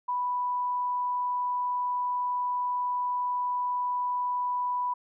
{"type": "tone", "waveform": "sine", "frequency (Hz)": 987.8, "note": "B5", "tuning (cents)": 0, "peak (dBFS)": -26, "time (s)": [0.08, 4.94], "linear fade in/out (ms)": 10, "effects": []}